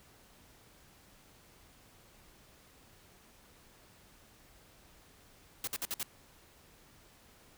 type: noise bursts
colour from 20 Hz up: white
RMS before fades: -36 dBFS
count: 5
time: 5.64-6.03 s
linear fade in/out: 2 ms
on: 34 ms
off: 55 ms
effects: pink hiss -61 dBFS RMS until 7.57 s